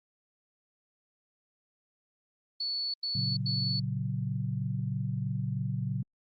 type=tone bursts; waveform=sine; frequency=4435 Hz; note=C#8; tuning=in tune; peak=-30 dBFS; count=3; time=2.6-3.798 s; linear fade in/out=5 ms; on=340 ms; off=89 ms
type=chord; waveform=sine; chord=F# major; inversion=first; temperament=just; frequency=115.62 / 138.75 / 185 Hz; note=A#2 / C#3 / F#3; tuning=-14 / +2 / 0 cents; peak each=-33 / -33 / -36 dBFS; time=3.15-6.03 s; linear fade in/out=5 ms
effects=Opus 24 kbps

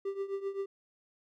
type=tone with tremolo; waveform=triangle; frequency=393.4 Hz; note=G4; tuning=6 cents sharp; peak=-28 dBFS; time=0.05-0.66 s; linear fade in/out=5 ms; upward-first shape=triangle; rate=7.7 Hz; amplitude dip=85%; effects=none

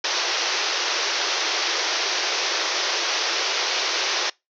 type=band-pass noise; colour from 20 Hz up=white; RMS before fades=-24 dBFS; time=0.04-4.3 s; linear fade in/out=5 ms; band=330 to 6100 Hz; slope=96 dB/octave; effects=noise-tail reverb RT60 0.2 s tail -24 dB re dry

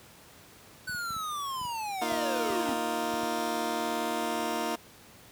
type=linear sweep; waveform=square; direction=down; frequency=1510 to 246.9 Hz; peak=-33 dBFS; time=0.87-2.74 s; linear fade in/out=10 ms
type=clicks; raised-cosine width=5 ms; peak=-32 dBFS; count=11; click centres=0.895 / 0.947 / 1.106 / 1.165 / 1.614 / 1.652 / 2.12 / 2.502 / 2.69 / 3.138 / 3.233 s
type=chord; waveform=15% pulse; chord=Bb suspended fourth; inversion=none; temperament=just; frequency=233.1 / 310.8 / 349.6 Hz; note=Bb3 / Eb4 / F4; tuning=0 / -2 / +2 cents; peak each=-28 dBFS; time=2.01-4.76 s; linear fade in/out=10 ms
effects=pink hiss -53 dBFS RMS until 5.31 s + high-pass 80 Hz 12 dB/octave

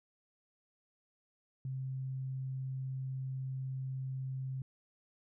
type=tone; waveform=sine; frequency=131.9 Hz; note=C3; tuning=14 cents sharp; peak=-36 dBFS; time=1.65-4.62 s; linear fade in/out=2 ms; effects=none

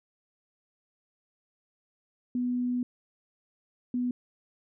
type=tone pair in turn; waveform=sine; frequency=246.9 / 246.9 Hz; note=B3 / B3; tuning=0 / 0 cents; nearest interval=unison; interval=0 cents; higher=neither; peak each=-26 dBFS; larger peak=neither; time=2.35-2.83 / 3.94-4.11 s; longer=first; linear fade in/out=2 ms; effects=none

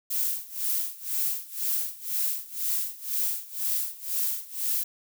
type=noise with tremolo; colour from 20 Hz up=violet; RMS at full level=-26 dBFS; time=0.1-4.84 s; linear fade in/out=10 ms; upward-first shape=sine; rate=2 Hz; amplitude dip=90%; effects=none

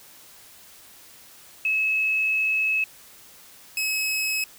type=tone pair in turn; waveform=sine / sawtooth; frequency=2585 / 2566 Hz; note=E7 / E7; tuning=-34 / -47 cents; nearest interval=unison; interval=13 cents; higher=first; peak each=-20 dBFS; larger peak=neither; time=1.65-2.84 / 3.77-4.44 s; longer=first; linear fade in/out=2 ms; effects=white hiss -49 dBFS RMS until 4.58 s

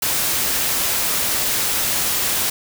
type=noise; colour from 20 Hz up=white; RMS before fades=-20 dBFS; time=0.02-2.5 s; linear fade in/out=5 ms; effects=none

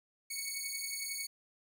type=beating tone pair; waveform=10% pulse; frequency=2217 / 2228 Hz; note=C#7 / C#7; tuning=0 / +8 cents; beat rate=11 Hz; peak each=-31 dBFS; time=0.3-1.27 s; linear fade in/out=10 ms; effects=none

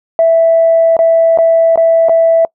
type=tone with dropouts; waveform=sine; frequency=659.3 Hz; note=E5; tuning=in tune; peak=-4 dBFS; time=0.19-2.45 s; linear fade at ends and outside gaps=1 ms; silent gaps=0.967-0.99 / 1.375-1.386 / 1.758-1.775 / 2.086-2.094 s; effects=noise-tail reverb RT60 0.1 s tail -25 dB re dry + tanh soft clip ceiling 0 dBFS

